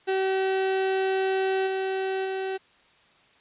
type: tone with level steps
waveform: 35% pulse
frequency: 382.1 Hz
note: G4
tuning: 44 cents flat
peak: -21 / -24 / -26 dBFS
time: 0.07-2.58 s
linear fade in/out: 20 ms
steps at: 1.66 / 2.24 s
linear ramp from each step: 20 ms
effects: white hiss -59 dBFS RMS until 3.4 s + resampled to 8000 Hz